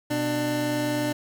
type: tone pair together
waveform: 25% pulse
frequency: 124.6 / 297.4 Hz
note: B2 / D4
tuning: +16 / +22 cents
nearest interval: octave + minor third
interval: 1506 cents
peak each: -27 / -21 dBFS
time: 0.1-1.13 s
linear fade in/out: 10 ms
effects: none